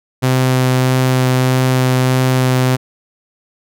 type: tone with vibrato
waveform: sawtooth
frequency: 128.7 Hz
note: C3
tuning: 28 cents flat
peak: -7 dBFS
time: 0.22-2.77 s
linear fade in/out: 20 ms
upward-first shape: sine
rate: 1.6 Hz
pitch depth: 8 cents each way
effects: none